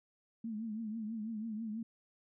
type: tone with vibrato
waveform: sine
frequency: 220 Hz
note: A3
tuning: in tune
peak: -37 dBFS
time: 0.44-1.83 s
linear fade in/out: 5 ms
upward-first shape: triangle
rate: 6.1 Hz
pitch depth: 100 cents each way
effects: none